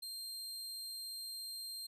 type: tone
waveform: sawtooth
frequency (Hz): 4181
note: C8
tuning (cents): -2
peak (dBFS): -40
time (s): 0.02-1.87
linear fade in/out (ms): 10
effects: resampled to 32000 Hz